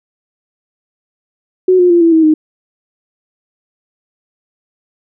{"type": "tone with pitch steps", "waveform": "sine", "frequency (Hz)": [369.9, 357.1, 344.7, 332.8, 321.3, 310.2], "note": ["F#4", "F4", "F4", "E4", "E4", "D#4"], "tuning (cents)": [0, 39, -23, 17, -44, -5], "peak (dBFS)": -5, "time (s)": [1.68, 2.34], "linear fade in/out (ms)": 5, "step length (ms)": 110, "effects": []}